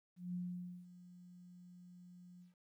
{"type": "tone with ADSR envelope", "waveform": "sine", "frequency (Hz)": 178.4, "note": "F3", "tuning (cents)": 37, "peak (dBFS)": -38, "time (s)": [0.16, 2.55], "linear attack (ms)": 180, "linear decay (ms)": 510, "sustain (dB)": -17, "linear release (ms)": 140, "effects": ["13-bit"]}